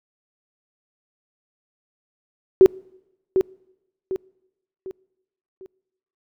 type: tone with echo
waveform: sine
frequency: 378.1 Hz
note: F#4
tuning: 38 cents sharp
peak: -6 dBFS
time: 2.61-2.66 s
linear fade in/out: 0 ms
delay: 750 ms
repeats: 4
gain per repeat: -8 dB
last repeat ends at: 5.66 s
effects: noise-tail reverb RT60 1.0 s tail -26 dB re dry